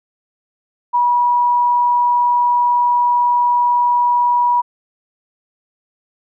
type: tone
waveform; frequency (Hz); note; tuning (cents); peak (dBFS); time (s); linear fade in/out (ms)
sine; 969; B5; -33; -11; 0.93-4.62; 20
effects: none